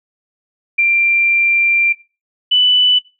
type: tone pair in turn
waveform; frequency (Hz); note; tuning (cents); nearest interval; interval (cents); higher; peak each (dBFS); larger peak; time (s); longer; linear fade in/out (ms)
sine; 2369 / 2985; D7 / F#7; +14 / +15; major third; 401; second; -9; neither; 0.78-1.93 / 2.51-2.99; first; 10
effects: noise-tail reverb RT60 0.3 s tail -19 dB re dry